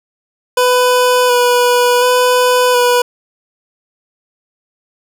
25% pulse tone with vibrato, 494.3 Hz, B4, 1 cent sharp, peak -5 dBFS, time 0.57-3.02 s, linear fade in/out 5 ms, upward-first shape square, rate 0.69 Hz, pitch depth 15 cents each way, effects none

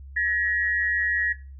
sine tone pair together, 1705.5 / 1900 Hz, G#6 / A#6, +46 / +33 cents, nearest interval major second, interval 187 cents, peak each -24 dBFS, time 0.16-1.33 s, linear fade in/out 10 ms, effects noise-tail reverb RT60 0.3 s tail -17 dB re dry + added 68 Hz sine -39 dBFS peak until 1.59 s

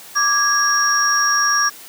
sine tone cluster, 1171 / 1652 / 5610 Hz, D6 / G#6 / F8, -5 / -10 / +7 cents, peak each -18 dBFS, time 0.15-1.7 s, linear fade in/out 20 ms, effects white hiss -39 dBFS RMS until 1.88 s + high-pass 150 Hz 12 dB/octave

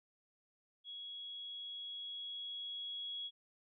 sine tone with level ramp, 3333 Hz, G#7, 5 cents sharp, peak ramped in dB -45 to -40 dBFS, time 0.84-3.31 s, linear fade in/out 50 ms, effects none

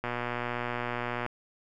click train, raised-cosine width 0.5 ms, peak -17 dBFS, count 149, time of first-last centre 0.04-1.263 s, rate 121 Hz, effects none

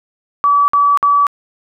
sine tone bursts, 1147 Hz, D6, 41 cents flat, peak -8 dBFS, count 3, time 0.44-1.268 s, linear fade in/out 0 ms, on 240 ms, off 54 ms, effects none

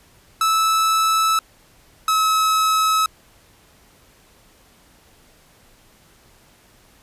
45% pulse tone pair in turn, 1308 / 1288.5 Hz, E6 / E6, -14 / -40 cents, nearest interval unison, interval 26 cents, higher first, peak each -15 dBFS, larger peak neither, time 0.41-1.39 / 2.08-3.06 s, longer neither, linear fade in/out 2 ms, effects pink hiss -53 dBFS RMS until 7.02 s + resampled to 32000 Hz

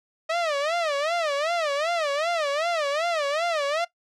sawtooth tone with vibrato, 624 Hz, D#5, 5 cents sharp, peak -19 dBFS, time 0.29-3.85 s, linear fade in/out 10 ms, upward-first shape sine, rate 2.6 Hz, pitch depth 190 cents each way, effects noise-tail reverb RT60 0.1 s tail -17 dB re dry + low-pass 5000 Hz 12 dB/octave

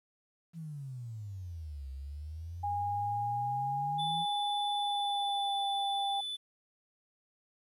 sine exponential two-way sweep, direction down then up, 170 to 66.1 to 170 Hz, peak -39 dBFS, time 0.53-4.26 s, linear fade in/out 50 ms, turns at 1.9 s
sine tone with pitch glide, 818 to 795.2 Hz, G#5 to G5, -26 to +25 cents, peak -31 dBFS, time 2.63-6.21 s, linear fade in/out 10 ms, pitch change -49 cents, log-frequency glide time 4.73-5.6 s
triangle tone, 3490 Hz, A7, 15 cents flat, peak -34 dBFS, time 3.98-6.37 s, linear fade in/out 20 ms
effects resampled to 32000 Hz + 11-bit

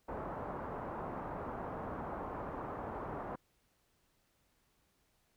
white low-pass noise, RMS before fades -42 dBFS, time 0.08-3.36 s, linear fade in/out 10 ms, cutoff 1100 Hz, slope 24 dB/octave, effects pink hiss -75 dBFS RMS until 5.36 s

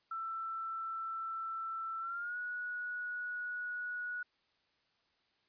sine tone with pitch glide, 1333 to 1462.1 Hz, E6 to F#6, +19 to -21 cents, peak -37 dBFS, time 0.11-4.23 s, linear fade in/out 5 ms, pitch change +160 cents, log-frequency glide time 2-2.37 s, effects white hiss -75 dBFS RMS until 5.48 s + resampled to 11025 Hz

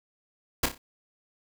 pink noise with echo, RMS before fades -23 dBFS, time 0.63-0.66 s, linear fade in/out 5 ms, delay 30 ms, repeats 4, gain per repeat -8 dB, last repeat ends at 0.78 s, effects none

